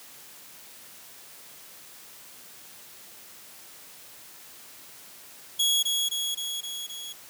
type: tone with echo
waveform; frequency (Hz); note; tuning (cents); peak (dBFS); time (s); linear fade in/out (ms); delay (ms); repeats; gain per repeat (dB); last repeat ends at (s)
sawtooth; 3335; G#7; +7; -18; 5.59-5.83; 10; 260; 5; -3; 7.13
effects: white hiss -48 dBFS RMS until 7.29 s + high-pass 100 Hz 12 dB/octave